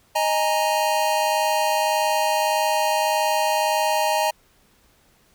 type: chord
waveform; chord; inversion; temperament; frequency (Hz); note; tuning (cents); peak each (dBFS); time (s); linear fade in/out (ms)
square; D# suspended fourth; none; equal; 622.3 / 830.6 / 932.3; D#5 / G#5 / A#5; 0 / 0 / 0; -24; 0.15-4.31; 10
effects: pink hiss -59 dBFS RMS until 5.34 s